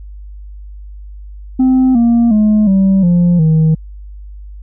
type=tone with pitch steps; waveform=sine; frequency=258.9 / 234.7 / 212.7 / 192.84 / 174.8 / 158.45 Hz; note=C4 / A#3 / G#3 / G3 / F3 / D#3; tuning=-18 / +12 / +42 / -28 / +2 / +32 cents; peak=-4 dBFS; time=1.59-3.75 s; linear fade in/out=10 ms; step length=360 ms; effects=tanh soft clip ceiling -6 dBFS + added 50 Hz sine -28 dBFS peak until 4.62 s